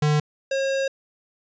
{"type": "tone pair in turn", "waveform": "square", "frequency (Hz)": [150, 541.2], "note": ["D3", "C#5"], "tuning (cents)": [37, -42], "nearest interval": "octave + minor seventh", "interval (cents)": 2221, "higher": "second", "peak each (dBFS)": [-18, -22], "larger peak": "first", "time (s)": [[0.02, 0.2], [0.51, 0.88]], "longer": "second", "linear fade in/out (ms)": 5, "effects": ["resampled to 16000 Hz"]}